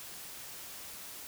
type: silence
effects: white hiss -46 dBFS RMS until 1.27 s